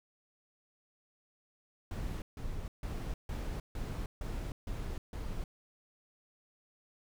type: noise bursts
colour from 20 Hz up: brown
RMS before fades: -38 dBFS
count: 8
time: 1.91-5.44 s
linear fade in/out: 2 ms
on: 310 ms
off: 150 ms
effects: none